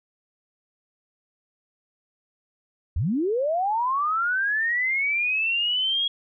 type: linear sweep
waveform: sine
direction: up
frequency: 60.7 to 3318 Hz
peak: -21 dBFS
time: 2.96-6.08 s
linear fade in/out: 5 ms
effects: none